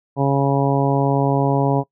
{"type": "harmonic tone", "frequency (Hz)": 138.6, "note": "C#3", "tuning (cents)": 0, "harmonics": [1, 2, 3, 4, 5, 6, 7], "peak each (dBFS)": [-18, -21, -23, -24, -25, -26, -26], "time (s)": [0.16, 1.84], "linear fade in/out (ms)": 50, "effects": ["noise-tail reverb RT60 0.1 s tail -21 dB re dry"]}